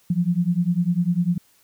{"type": "beating tone pair", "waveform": "sine", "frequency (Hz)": [170, 180], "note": ["F3", "F#3"], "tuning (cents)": [-46, -47], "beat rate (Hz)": 10, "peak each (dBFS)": -21, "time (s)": [0.1, 1.38], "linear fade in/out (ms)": 5, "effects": ["white hiss -59 dBFS RMS until 1.63 s"]}